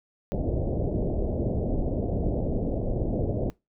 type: low-pass noise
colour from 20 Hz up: pink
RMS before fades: -27 dBFS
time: 0.32-3.5 s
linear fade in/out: 0 ms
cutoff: 650 Hz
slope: 48 dB/octave
effects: noise-tail reverb RT60 0.2 s tail -21 dB re dry